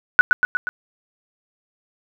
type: tone with echo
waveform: sine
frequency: 1480 Hz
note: F#6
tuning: in tune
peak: -5 dBFS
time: 0.19-0.21 s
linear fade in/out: 0 ms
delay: 120 ms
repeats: 4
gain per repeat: -4 dB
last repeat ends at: 0.69 s
effects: none